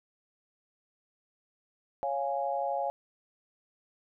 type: chord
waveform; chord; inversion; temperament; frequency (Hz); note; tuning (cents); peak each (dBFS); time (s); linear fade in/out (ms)
sine; Db major; none; equal; 554.4 / 698.5 / 830.6; Db5 / F5 / Ab5; 0 / 0 / 0; -33; 2.03-2.9; 0
effects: none